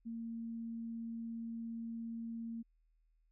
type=tone; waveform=sine; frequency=229.3 Hz; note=A#3; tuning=28 cents flat; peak=-40 dBFS; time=0.05-2.63 s; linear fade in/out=20 ms; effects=added 40 Hz sine -70 dBFS peak until 3.31 s